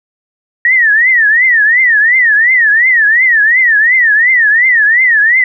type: tone with vibrato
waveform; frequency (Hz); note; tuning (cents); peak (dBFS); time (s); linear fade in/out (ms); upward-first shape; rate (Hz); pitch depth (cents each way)
sine; 1864.7; A#6; 0; -5; 0.65-5.44; 2; triangle; 2.8; 220
effects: none